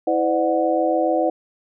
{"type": "tone cluster", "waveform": "sine", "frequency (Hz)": [325.7, 511, 598, 735], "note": ["E4", "C5", "D5", "F#5"], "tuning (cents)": [-21, -41, 31, -12], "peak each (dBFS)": -22, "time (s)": [0.07, 1.3], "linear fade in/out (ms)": 5, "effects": []}